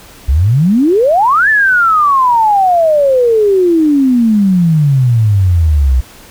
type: exponential two-way sweep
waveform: sine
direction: up then down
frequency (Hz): 61.5 to 1783 to 61.5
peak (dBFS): -6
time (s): 0.28-6.01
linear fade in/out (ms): 10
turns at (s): 1.49
effects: pink hiss -37 dBFS RMS until 6.3 s